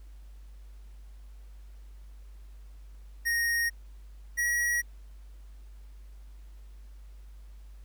square tone pair in turn, 1864.7 / 1911.6 Hz, A#6 / A#6, 0 / +43 cents, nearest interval unison, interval 43 cents, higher second, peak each -26 / -26 dBFS, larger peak neither, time 3.25-3.7 / 4.37-4.82 s, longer neither, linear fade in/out 20 ms, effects added 50 Hz sine -45 dBFS peak until 7.84 s + pink hiss -66 dBFS RMS until 7.84 s

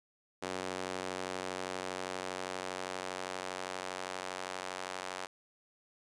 sawtooth tone with high-pass filter sweep, 92.5 Hz, F#2, in tune, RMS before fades -40 dBFS, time 0.42-5.27 s, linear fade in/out 10 ms, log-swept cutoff 390 to 730 Hz, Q 0.89, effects resampled to 22050 Hz

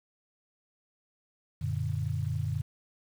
sine chord, Gb augmented, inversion none, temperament equal, 92.5 / 116.54 / 146.83 Hz, Gb2 / Bb2 / D3, 0 / 0 / 0 cents, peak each -33 dBFS, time 1.61-2.62 s, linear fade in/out 10 ms, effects 9-bit

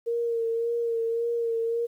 sine tone with vibrato, 463.3 Hz, A#4, 11 cents flat, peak -24 dBFS, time 0.06-1.87 s, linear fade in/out 20 ms, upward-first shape sine, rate 1.8 Hz, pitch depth 27 cents each way, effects 10-bit

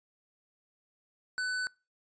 square tone, 1500 Hz, F#6, 23 cents sharp, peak -31 dBFS, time 1.38-1.67 s, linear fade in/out 0 ms, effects noise-tail reverb RT60 0.3 s tail -25 dB re dry + resampled to 16000 Hz

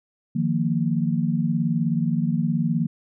sine chord, Eb suspended second, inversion none, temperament equal with one note detuned, 155.56 / 174.61 / 231.3 Hz, Eb3 / F3 / Bb3, 0 / 0 / -13 cents, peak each -24 dBFS, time 0.35-2.87 s, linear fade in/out 10 ms, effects none

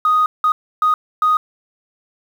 sine tone bursts at uneven times, 1244.5 Hz, D#6, in tune, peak -10 dBFS, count 4, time 0.05-0.26 / 0.44-0.52 / 0.82-0.94 / 1.22-1.37 s, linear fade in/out 2 ms, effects tanh soft clip ceiling -8 dBFS + 7-bit

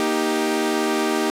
sawtooth chord, Eb major, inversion second, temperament equal with one note detuned, 235.4 / 311.1 / 392 Hz, Bb3 / Eb4 / G4, +17 / 0 / 0 cents, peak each -22 / -19 / -19 dBFS, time 0-1.3 s, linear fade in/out 0 ms, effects low-pass 12000 Hz 12 dB/octave

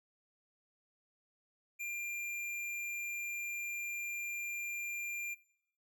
square tone, 2390 Hz, D7, 30 cents sharp, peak -39 dBFS, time 1.79-5.35 s, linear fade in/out 20 ms, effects noise-tail reverb RT60 0.8 s tail -21 dB re dry

